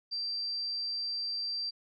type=tone; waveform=sine; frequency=4699 Hz; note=D8; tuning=in tune; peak=-32 dBFS; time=0.11-1.71 s; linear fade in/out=20 ms; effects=none